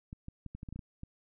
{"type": "clicks", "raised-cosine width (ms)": 5, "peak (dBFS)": -30, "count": 10, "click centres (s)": [0.129, 0.284, 0.463, 0.55, 0.631, 0.688, 0.726, 0.76, 0.792, 1.034], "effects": []}